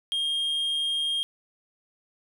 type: tone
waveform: triangle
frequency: 3226 Hz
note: G7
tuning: 49 cents sharp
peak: -23 dBFS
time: 0.12-1.23 s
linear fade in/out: 0 ms
effects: none